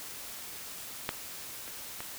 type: clicks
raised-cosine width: 0.3 ms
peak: -13 / -28 / -22 dBFS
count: 3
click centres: 1.091 / 1.678 / 2.005 s
effects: white hiss -43 dBFS RMS until 2.18 s